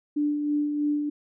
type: tone with tremolo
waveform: sine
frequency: 294.6 Hz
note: D4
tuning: 6 cents sharp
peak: -21 dBFS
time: 0.16-1.1 s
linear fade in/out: 10 ms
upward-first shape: sine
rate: 3.1 Hz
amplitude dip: 40%
effects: none